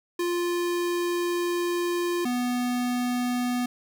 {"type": "tone pair in turn", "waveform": "square", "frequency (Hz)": [349.2, 246.3], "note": ["F4", "B3"], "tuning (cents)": [0, -5], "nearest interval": "tritone", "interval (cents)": 605, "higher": "first", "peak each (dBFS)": -25, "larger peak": "neither", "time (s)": [[0.19, 2.25], [2.25, 3.66]], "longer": "first", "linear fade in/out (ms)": 5, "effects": ["11-bit"]}